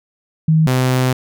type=tone pair in turn; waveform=sine / sawtooth; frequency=158.5 / 128.32 Hz; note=D#3 / C3; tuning=+32 / -33 cents; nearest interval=major third; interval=365 cents; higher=first; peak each=-9 dBFS; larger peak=neither; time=0.48-0.67 / 0.67-1.13 s; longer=second; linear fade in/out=5 ms; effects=none